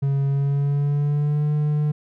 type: tone with pitch glide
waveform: triangle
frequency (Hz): 138.59 to 149.4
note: C#3 to D3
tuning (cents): 0 to +30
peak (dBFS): -16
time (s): 0.02-1.92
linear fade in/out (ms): 10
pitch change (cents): +130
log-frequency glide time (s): 0.28-1.48
effects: none